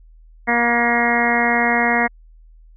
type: harmonic tone with a mistuned harmonic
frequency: 237.4 Hz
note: A#3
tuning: 32 cents sharp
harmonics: 1 / 2 / 3 / 4 / 5 / 6 / 7 / 8 / 9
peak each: -22 / -25 / -21 / -25 / -28 / -28 / -25 / -20 / -22 dBFS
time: 0.47-2.08 s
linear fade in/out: 20 ms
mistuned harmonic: 5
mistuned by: -27 cents
effects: added 40 Hz sine -43 dBFS peak until 2.76 s